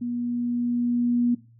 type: tone with level ramp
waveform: sine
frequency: 241 Hz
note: B3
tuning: 42 cents flat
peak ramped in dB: -26 to -18 dBFS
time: 0.01-1.35 s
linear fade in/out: 10 ms
effects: noise-tail reverb RT60 0.3 s tail -17 dB re dry + added 116 Hz sine -51 dBFS peak until 1.59 s